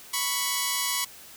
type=tone pair together; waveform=5% pulse; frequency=987.7 / 1108.7 Hz; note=B5 / C#6; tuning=0 / 0 cents; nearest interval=major second; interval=200 cents; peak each=-16 dBFS; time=0.13-1.05 s; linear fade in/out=10 ms; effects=white hiss -47 dBFS RMS until 1.36 s